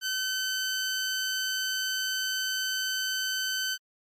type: tone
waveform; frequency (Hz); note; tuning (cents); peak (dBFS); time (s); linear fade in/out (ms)
15% pulse; 1528; G6; -45; -21; 0.01-3.78; 50
effects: MP3 64 kbps